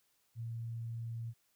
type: tone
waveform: sine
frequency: 115.4 Hz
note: A#2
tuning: 17 cents flat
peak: -38 dBFS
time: 0.35-1.34 s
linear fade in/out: 50 ms
effects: white hiss -75 dBFS RMS until 1.55 s